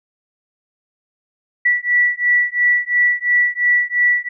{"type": "beating tone pair", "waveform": "sine", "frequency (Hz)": [1952, 1954.9], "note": ["B6", "B6"], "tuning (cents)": [-21, -18], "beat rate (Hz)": 2.9, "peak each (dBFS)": -16, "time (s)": [1.65, 4.29], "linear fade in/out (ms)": 10, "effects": []}